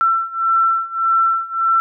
sine beating tone pair, 1342 / 1343.7 Hz, E6 / E6, +31 / +33 cents, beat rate 1.7 Hz, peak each -18 / -16 dBFS, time 0.01-1.8 s, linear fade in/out 0 ms, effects none

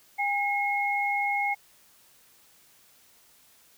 sine tone pair together, 810 / 2162 Hz, G#5 / C#7, -43 / -44 cents, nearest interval octave + perfect fourth, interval 1699 cents, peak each -27 dBFS, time 0.18-1.55 s, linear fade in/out 20 ms, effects white hiss -59 dBFS RMS until 3.77 s

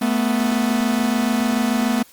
45% pulse tone pair together, 220 / 246.9 Hz, A3 / B3, 0 / 0 cents, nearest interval major second, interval 200 cents, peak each -20 dBFS, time 0.01-2.03 s, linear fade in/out 10 ms, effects white hiss -49 dBFS RMS until 2.12 s + Opus 32 kbps

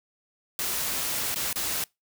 white noise with dropouts, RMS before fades -29 dBFS, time 0.59-1.84 s, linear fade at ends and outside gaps 1 ms, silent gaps 1.344-1.359 / 1.529-1.558 s, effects noise-tail reverb RT60 0.2 s tail -25 dB re dry

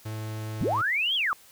45% pulse tone, 108.6 Hz, A2, 22 cents flat, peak -32 dBFS, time 0.05-0.82 s, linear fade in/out 10 ms
sine linear two-way sweep, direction up then down, 103.6 to 3381 to 1054 Hz, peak -23 dBFS, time 0.61-1.33 s, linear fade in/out 0 ms, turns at 1.15 s
effects white hiss -54 dBFS RMS until 1.51 s

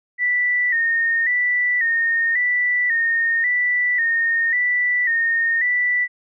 sine tone with vibrato, 1904 Hz, A#6, 36 cents sharp, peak -16 dBFS, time 0.18-6.08 s, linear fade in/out 50 ms, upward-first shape square, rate 0.92 Hz, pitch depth 59 cents each way, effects none

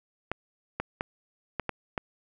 clicks, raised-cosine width 0.5 ms, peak -14 dBFS, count 6, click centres 0.316 / 0.8 / 1.009 / 1.597 / 1.693 / 1.978 s, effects none

